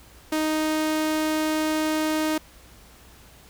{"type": "tone", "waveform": "sawtooth", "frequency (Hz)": 311.1, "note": "D#4", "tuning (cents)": 0, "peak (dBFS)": -18, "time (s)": [0.32, 2.38], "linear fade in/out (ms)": 5, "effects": ["added 60 Hz sine -53 dBFS peak until 3.49 s", "pink hiss -51 dBFS RMS until 3.49 s"]}